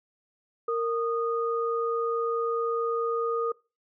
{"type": "tone pair together", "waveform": "sine", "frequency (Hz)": [462.3, 1233], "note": ["A#4", "D#6"], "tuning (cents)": [-14, -16], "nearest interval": "octave + perfect fourth", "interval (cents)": 1698, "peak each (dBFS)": [-26, -30], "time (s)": [0.68, 3.52], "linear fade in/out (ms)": 5, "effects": ["noise-tail reverb RT60 0.3 s tail -23 dB re dry"]}